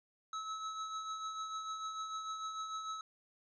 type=tone with tremolo; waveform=square; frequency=1296 Hz; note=E6; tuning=30 cents flat; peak=-38 dBFS; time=0.33-3.01 s; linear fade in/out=2 ms; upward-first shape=triangle; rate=6.7 Hz; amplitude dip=50%; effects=resampled to 16000 Hz